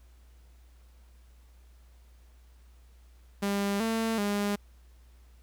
sawtooth tone with pitch steps, 200.4 / 225 / 203.9 Hz, G3 / A3 / G#3, +38 / +39 / -32 cents, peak -23 dBFS, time 3.42-4.56 s, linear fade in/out 10 ms, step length 380 ms, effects added 60 Hz sine -53 dBFS peak until 5.42 s + pink hiss -67 dBFS RMS until 5.42 s

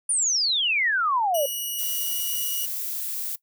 sine exponential sweep, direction down, 9730 to 540 Hz, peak -20 dBFS, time 0.09-1.46 s, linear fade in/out 5 ms
5% pulse tone, 2912 Hz, F#7, 28 cents flat, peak -19 dBFS, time 1.34-2.66 s, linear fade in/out 10 ms
violet noise, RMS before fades -30 dBFS, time 1.78-3.36 s, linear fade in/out 10 ms
effects noise-tail reverb RT60 0.1 s tail -19 dB re dry

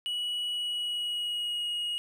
triangle tone with pitch glide, 2930 to 2885 Hz, F#7 to F#7, -18 to -44 cents, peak -28 dBFS, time 0.06-1.98 s, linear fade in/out 0 ms, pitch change -26 cents, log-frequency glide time 0.51-1.7 s, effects none

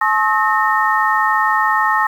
sine tone cluster, 859 / 1076 / 1285 / 1835 Hz, A5 / C6 / E6 / A#6, -42 / +48 / -45 / -28 cents, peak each -18 dBFS, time 0.01-2.07 s, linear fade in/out 5 ms, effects 7-bit

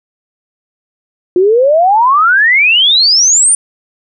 sine exponential sweep, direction up, 349.2 to 9440 Hz, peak -5 dBFS, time 1.36-3.55 s, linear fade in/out 2 ms, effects none

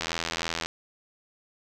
click train, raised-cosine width 0.2 ms, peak -11 dBFS, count 55, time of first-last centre 0.01-0.66 s, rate 83.1 Hz, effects none

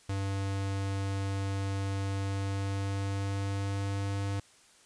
square tone with pitch glide, 98 to 99.25 Hz, G2 to G2, 0 to +22 cents, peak -31 dBFS, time 0.09-4.4 s, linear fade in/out 5 ms, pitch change +22 cents, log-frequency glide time 2.11-4.15 s, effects white hiss -60 dBFS RMS until 4.85 s + resampled to 22050 Hz

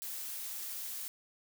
blue noise, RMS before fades -41 dBFS, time 0.02-1.08 s, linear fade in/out 0 ms, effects none

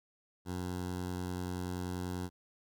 15% pulse tone with notch filter, 90.3 Hz, F#2, 42 cents flat, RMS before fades -38 dBFS, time 0.45-2.3 s, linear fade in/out 50 ms, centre 2300 Hz, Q 1.6, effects none

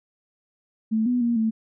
sine tone with pitch steps, 220.3 / 246.5 / 236 / 221.9 Hz, A3 / B3 / A#3 / A3, +2 / -3 / +22 / +15 cents, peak -19 dBFS, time 0.91-1.51 s, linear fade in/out 20 ms, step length 150 ms, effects none

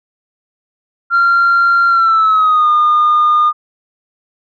sine tone with pitch glide, 1382 to 1217.1 Hz, F6 to D#6, -19 to -39 cents, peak -6 dBFS, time 1.1-3.53 s, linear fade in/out 50 ms, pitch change -220 cents, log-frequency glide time 1.88-2.69 s, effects tanh soft clip ceiling -5 dBFS

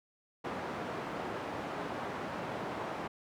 white band-pass noise, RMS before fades -39 dBFS, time 0.44-3.08 s, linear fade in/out 10 ms, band 120 to 1000 Hz, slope 12 dB/octave, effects none

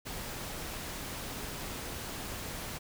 pink noise, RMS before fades -40 dBFS, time 0.05-2.79 s, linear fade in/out 20 ms, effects none

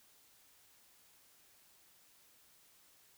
silence, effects white hiss -66 dBFS RMS until 3.17 s

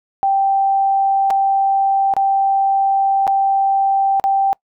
sine tone with dropouts, 783 Hz, G5, 2 cents flat, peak -12 dBFS, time 0.23-4.53 s, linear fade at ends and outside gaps 0 ms, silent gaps 1.303-1.307 / 2.138-2.166 / 3.269-3.277 / 4.198-4.24 s, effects noise-tail reverb RT60 0.1 s tail -25 dB re dry

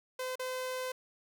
sawtooth tone with dropouts, 512 Hz, C5, 38 cents flat, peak -31 dBFS, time 0.19-0.92 s, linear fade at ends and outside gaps 5 ms, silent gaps 0.356-0.394 s, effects none

